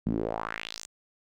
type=tone with band-pass filter sweep; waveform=sawtooth; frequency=55 Hz; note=A1; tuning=in tune; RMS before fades=-33 dBFS; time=0.06-0.86 s; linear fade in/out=5 ms; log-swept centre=190 to 7800 Hz; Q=3.2; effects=none